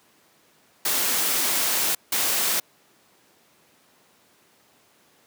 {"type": "noise bursts at uneven times", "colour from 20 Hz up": "white", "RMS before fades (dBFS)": -23, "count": 2, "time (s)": [[0.85, 1.95], [2.12, 2.6]], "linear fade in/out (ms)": 5, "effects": ["pink hiss -59 dBFS RMS until 5.26 s", "high-pass 200 Hz 12 dB/octave"]}